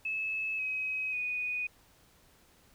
sine tone with pitch steps, 2599 / 2538 / 2479 Hz, E7 / D#7 / D#7, -25 / +34 / -7 cents, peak -31 dBFS, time 0.05-1.67 s, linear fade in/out 5 ms, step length 540 ms, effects pink hiss -63 dBFS RMS until 2.74 s

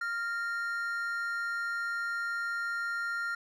triangle tone pair together, 1396.9 / 1842.4 Hz, F6 / A#6, 0 / -21 cents, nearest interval perfect fourth, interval 479 cents, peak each -30 / -37 dBFS, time 0.01-3.35 s, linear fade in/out 5 ms, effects none

